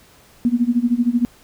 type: tone with tremolo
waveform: sine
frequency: 240.1 Hz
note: B3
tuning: 49 cents flat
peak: -11 dBFS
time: 0.45-1.25 s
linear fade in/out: 0 ms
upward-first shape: sine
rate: 13 Hz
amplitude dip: 90%
effects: pink hiss -50 dBFS RMS until 1.43 s